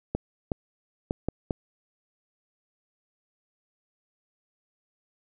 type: clicks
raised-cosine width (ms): 2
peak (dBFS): -13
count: 5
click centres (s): 0.15 / 0.518 / 1.109 / 1.286 / 1.508
effects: none